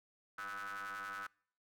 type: ring-modulated tone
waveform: 40% pulse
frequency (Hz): 98.9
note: G2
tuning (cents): +16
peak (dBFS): -38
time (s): 0.38-1.27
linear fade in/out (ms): 5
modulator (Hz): 1390
effects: noise-tail reverb RT60 0.6 s tail -26 dB re dry